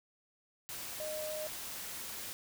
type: tone in noise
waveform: sine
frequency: 616 Hz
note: D#5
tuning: 17 cents flat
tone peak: -38 dBFS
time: 1-1.47 s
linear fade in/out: 0 ms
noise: white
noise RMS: -43 dBFS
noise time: 0.69-2.33 s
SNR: +2 dB
effects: none